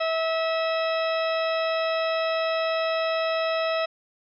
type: harmonic tone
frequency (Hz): 649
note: E5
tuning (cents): -27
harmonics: 1 / 2 / 3 / 4 / 5 / 6 / 8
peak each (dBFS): -24 / -30 / -35 / -34 / -39 / -37 / -40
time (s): 0-3.86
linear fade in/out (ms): 10
effects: none